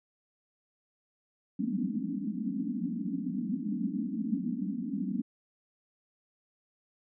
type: band-pass noise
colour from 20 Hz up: pink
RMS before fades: -33 dBFS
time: 1.59-5.22 s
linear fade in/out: 10 ms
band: 180 to 290 Hz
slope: 96 dB/octave
effects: none